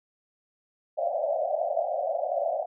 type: band-pass noise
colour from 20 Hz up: white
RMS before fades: -28 dBFS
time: 0.97-2.66 s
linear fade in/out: 20 ms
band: 560 to 730 Hz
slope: 96 dB/octave
effects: none